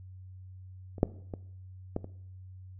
clicks, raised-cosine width 2 ms, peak -30 / -8 / -23 / -17 / -28 dBFS, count 5, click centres 0.982 / 1.031 / 1.338 / 1.964 / 2.044 s, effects noise-tail reverb RT60 0.7 s tail -19 dB re dry + added 93 Hz sine -45 dBFS peak until 2.79 s

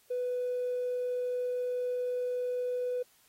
triangle tone with tanh clipping, 496 Hz, B4, 7 cents sharp, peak -29 dBFS, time 0.1-3.03 s, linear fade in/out 10 ms, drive 1 dB, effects white hiss -65 dBFS RMS until 3.28 s + AAC 48 kbps

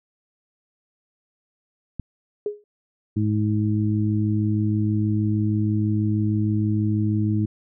click, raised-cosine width 5 ms, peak -17 dBFS, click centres 1.997 s
sine tone with exponential decay, 415.5 Hz, G#4, 1 cent sharp, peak -19 dBFS, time 2.46-2.64 s, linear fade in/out 2 ms, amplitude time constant 38 ms
harmonic tone, 106.3 Hz, G#2, 41 cents sharp, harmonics 1 / 2 / 3, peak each -21 / -24 / -26 dBFS, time 3.16-7.46 s, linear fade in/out 10 ms
effects none

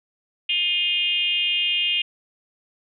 sine tone with frequency modulation, 2830 Hz, F7, 22 cents sharp, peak -19 dBFS, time 0.49-2.02 s, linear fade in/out 5 ms, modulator 354 Hz, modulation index 1.1, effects none

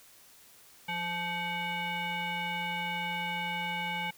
sine tone with frequency modulation, 1551 Hz, G6, 19 cents flat, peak -30 dBFS, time 0.88-4.11 s, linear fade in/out 10 ms, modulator 688 Hz, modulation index 1.9, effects tanh soft clip ceiling -27 dBFS + white hiss -57 dBFS RMS until 4.17 s

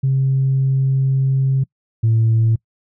sine tone pair in turn, 134.1 / 112.76 Hz, C3 / A2, +43 / +43 cents, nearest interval minor third, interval 300 cents, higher first, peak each -12 / -10 dBFS, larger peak second, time 0.03-1.64 / 2.03-2.56 s, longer first, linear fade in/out 10 ms, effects noise-tail reverb RT60 0.1 s tail -25 dB re dry + tanh soft clip ceiling -9 dBFS

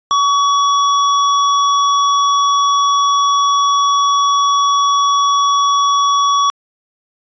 sine tone with hard clipping, 1130 Hz, C#6, 33 cents sharp, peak -12 dBFS, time 0.11-6.5 s, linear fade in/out 0 ms, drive 18 dB, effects resampled to 16000 Hz

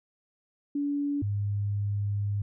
sine tone pair in turn, 286.5 / 101.88 Hz, D4 / G#2, -43 / -33 cents, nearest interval octave + tritone, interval 1790 cents, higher first, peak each -26 dBFS, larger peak neither, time 0.75-1.22 / 1.22-2.42 s, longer second, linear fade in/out 5 ms, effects none

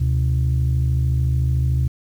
sine tone pair together, 73.98 / 127.5 Hz, D2 / C3, +13 / -44 cents, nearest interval major sixth, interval 943 cents, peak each -17 dBFS, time 0-1.88 s, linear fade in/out 10 ms, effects tanh soft clip ceiling -12 dBFS + 8-bit

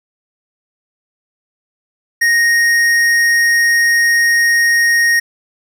sine tone with tanh clipping, 1864.7 Hz, A#6, in tune, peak -11 dBFS, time 2.21-5.2 s, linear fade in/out 10 ms, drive 14 dB, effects none

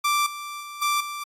sawtooth tone with level steps, 1174.7 Hz, D6, in tune, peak -16 / -29 / -32 / -17 / -27 dBFS, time 0.04-1.24 s, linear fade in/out 10 ms, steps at 0.26 / 0.63 / 0.82 / 1 s, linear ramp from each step 5 ms, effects AAC 48 kbps

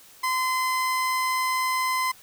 30% pulse tone, 1028 Hz, C6, 31 cents flat, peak -20 dBFS, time 0.23-2.12 s, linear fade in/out 10 ms, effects white hiss -51 dBFS RMS until 2.22 s

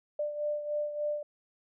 sine beating tone pair, 593 / 596.4 Hz, D5 / D5, +17 / +27 cents, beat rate 3.4 Hz, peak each -31 / -38 dBFS, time 0.19-1.23 s, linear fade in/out 5 ms, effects none

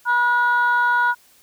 sine tone pair together, 968.7 / 1449 Hz, B5 / F#6, -34 / -37 cents, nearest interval perfect fifth, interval 697 cents, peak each -17 / -16 dBFS, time 0.05-1.15 s, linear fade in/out 50 ms, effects tanh soft clip ceiling -10 dBFS + white hiss -54 dBFS RMS until 1.42 s

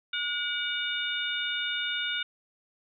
harmonic tone with a mistuned harmonic, 724 Hz, F#5, 38 cents flat, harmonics 2 / 3 / 4 / 5, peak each -33 / -36 / -34 / -33 dBFS, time 0.13-2.23 s, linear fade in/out 5 ms, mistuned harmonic 3, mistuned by +92 cents, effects none

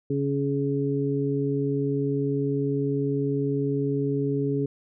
harmonic tone, 140 Hz, C#3, 18 cents sharp, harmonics 1 / 2 / 3, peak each -27 / -27 / -27 dBFS, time 0.1-4.66 s, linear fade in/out 5 ms, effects none

